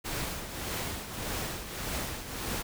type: noise with tremolo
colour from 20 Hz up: pink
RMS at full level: -33 dBFS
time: 0.04-2.63 s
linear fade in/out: 20 ms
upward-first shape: triangle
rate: 1.7 Hz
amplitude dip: 65%
effects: none

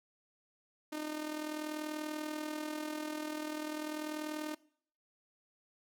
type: tone with amplitude modulation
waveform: sawtooth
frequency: 305.1 Hz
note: D#4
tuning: 34 cents flat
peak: -31 dBFS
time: 0.92-4.55 s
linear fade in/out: 10 ms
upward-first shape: sine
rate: 40.4 Hz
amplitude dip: 60%
effects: noise-tail reverb RT60 0.6 s tail -22 dB re dry

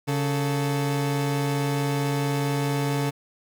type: tone pair together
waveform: 30% pulse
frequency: 140 / 444.5 Hz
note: C#3 / A4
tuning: +18 / +18 cents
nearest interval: octave + minor sixth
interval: 2000 cents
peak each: -21 / -27 dBFS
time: 0.07-3.11 s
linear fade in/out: 20 ms
effects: none

